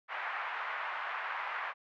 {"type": "band-pass noise", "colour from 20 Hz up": "pink", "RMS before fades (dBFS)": -38, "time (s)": [0.08, 1.74], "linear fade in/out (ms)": 50, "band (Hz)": [850, 2200], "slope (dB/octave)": 24, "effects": []}